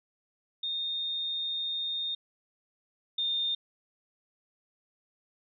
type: tone pair in turn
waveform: sine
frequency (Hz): 3667 / 3635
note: A#7 / A#7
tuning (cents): -29 / -44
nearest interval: unison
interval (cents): 15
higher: first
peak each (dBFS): -30 / -27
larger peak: second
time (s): 0.63-2.15 / 3.18-3.55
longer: first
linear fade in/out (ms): 5
effects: none